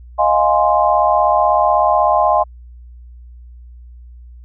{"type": "chord", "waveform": "sine", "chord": "F minor seventh", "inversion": "third", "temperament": "equal", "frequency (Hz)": [622.3, 698.5, 830.6, 1046.5], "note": ["Eb5", "F5", "Ab5", "C6"], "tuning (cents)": [0, 0, 0, 0], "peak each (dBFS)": -16, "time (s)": [0.18, 2.44], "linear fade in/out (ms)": 20, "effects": ["added 60 Hz sine -35 dBFS peak until 4.44 s"]}